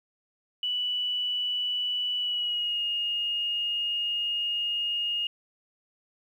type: tone with pitch glide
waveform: sine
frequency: 2960 to 2851 Hz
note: F#7 to F7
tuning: 0 to +35 cents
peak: -26 dBFS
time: 0.63-5.27 s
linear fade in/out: 2 ms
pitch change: -65 cents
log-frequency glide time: 2.18-2.83 s
effects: 10-bit